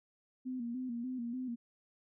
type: tone with vibrato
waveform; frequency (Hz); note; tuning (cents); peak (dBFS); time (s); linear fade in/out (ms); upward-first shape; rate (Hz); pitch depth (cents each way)
sine; 245.6; B3; -9; -36; 0.45-1.56; 20; square; 3.4; 71
effects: none